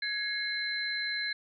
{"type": "tone cluster", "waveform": "sine", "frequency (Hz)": [1671, 2147, 4071], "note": ["G#6", "C7", "C8"], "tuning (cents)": [10, 44, -48], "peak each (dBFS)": [-34, -37, -34], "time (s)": [0.02, 1.33], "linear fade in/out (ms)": 5, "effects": []}